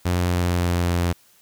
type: tone with pitch glide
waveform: sawtooth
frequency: 88.9 to 86.92 Hz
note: F2 to F2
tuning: +31 to -8 cents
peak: -15 dBFS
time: 0.05-1.13 s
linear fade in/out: 10 ms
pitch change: -39 cents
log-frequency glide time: 0.19-0.95 s
effects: white hiss -56 dBFS RMS until 1.41 s